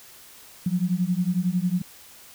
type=beating tone pair; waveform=sine; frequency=174.61 / 185.61 Hz; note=F3 / F#3; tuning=0 / +6 cents; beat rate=11 Hz; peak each=-24 dBFS; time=0.66-1.82 s; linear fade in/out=5 ms; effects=white hiss -48 dBFS RMS until 2.34 s